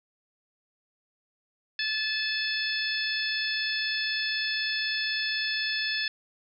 harmonic tone, 868 Hz, A5, 24 cents flat, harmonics 2 / 3 / 4 / 5 / 6, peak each -31 / -34 / -34 / -34 / -34 dBFS, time 1.79-6.08 s, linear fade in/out 2 ms, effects none

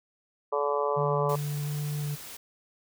harmonic tone, 144.1 Hz, D3, 33 cents flat, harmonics 3 / 4 / 5 / 6 / 7 / 8, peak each -29 / -30 / -37 / -35 / -32 / -33 dBFS, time 0.52-1.36 s, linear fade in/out 10 ms
triangle tone with vibrato, 146.83 Hz, D3, in tune, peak -27 dBFS, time 0.96-2.16 s, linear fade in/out 20 ms, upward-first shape square, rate 1.4 Hz, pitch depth 8 cents each way
white noise, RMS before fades -43 dBFS, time 1.29-2.37 s, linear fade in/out 5 ms
effects none

